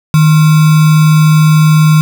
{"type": "tone with sample-and-hold", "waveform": "sine", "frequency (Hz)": 155.56, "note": "D#3", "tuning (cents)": 0, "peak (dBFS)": -3, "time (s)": [0.14, 2.01], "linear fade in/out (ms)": 0, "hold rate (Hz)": 1225, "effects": []}